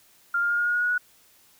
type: tone with pitch steps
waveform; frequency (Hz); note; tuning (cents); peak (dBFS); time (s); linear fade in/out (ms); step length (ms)
sine; 1396.9 / 1406.6 / 1416.4 / 1426.3 / 1436.2 / 1446.2 / 1456.2 / 1466.3; F6 / F6 / F6 / F6 / F6 / F#6 / F#6 / F#6; 0 / +12 / +24 / +36 / +48 / -40 / -28 / -16; -21; 0.34-0.98; 5; 80
effects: white hiss -58 dBFS RMS until 1.59 s